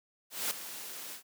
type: noise with ADSR envelope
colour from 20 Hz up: white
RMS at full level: -31 dBFS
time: 0.3-1.23 s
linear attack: 210 ms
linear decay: 3 ms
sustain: -12 dB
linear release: 99 ms
effects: high-pass 200 Hz 12 dB/octave